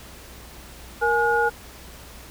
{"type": "tone cluster", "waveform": "sine", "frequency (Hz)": [467.2, 838, 1437], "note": ["A#4", "G#5", "F6"], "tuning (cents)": [4, 15, 49], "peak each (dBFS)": -22, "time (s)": [1.01, 1.5], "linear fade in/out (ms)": 20, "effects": ["added 60 Hz sine -45 dBFS peak until 2.3 s", "pink hiss -44 dBFS RMS until 2.3 s"]}